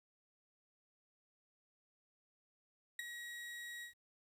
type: tone with ADSR envelope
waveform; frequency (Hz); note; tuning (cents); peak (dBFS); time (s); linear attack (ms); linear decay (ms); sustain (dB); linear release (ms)
35% pulse; 1905; A#6; +37; -35; 2.99-3.94; 3; 14; -9; 110
effects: resampled to 32000 Hz + 12-bit